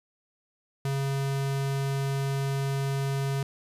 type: tone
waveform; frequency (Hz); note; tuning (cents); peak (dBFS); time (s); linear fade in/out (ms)
square; 137.4; C#3; -15; -27; 0.85-3.43; 2
effects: resampled to 32000 Hz + 9-bit